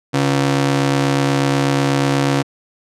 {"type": "ring-modulated tone", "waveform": "sawtooth", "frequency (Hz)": 208.4, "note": "G#3", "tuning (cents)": 6, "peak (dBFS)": -7, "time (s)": [0.13, 2.43], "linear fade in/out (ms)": 20, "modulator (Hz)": 70.1, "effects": ["low-pass 8000 Hz 12 dB/octave"]}